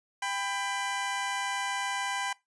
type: tone pair together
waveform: 20% pulse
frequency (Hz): 793 / 999.1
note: G5 / B5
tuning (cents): +20 / +20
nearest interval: major third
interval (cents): 400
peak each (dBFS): -28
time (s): 0.22-2.33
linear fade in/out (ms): 5
effects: noise-tail reverb RT60 0.2 s tail -22 dB re dry + resampled to 24000 Hz